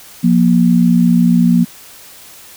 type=tone pair together; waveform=sine; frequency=176.36 / 236.5 Hz; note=F3 / A#3; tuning=+17 / +25 cents; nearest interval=perfect fourth; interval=508 cents; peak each=-10 dBFS; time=0.23-1.65 s; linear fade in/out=20 ms; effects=white hiss -38 dBFS RMS until 2.56 s